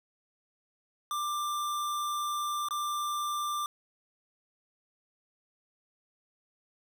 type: tone with dropouts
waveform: square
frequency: 1185 Hz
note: D6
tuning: 15 cents sharp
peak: -31 dBFS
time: 1.11-3.66 s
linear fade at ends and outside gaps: 1 ms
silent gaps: 2.686-2.708 s
effects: none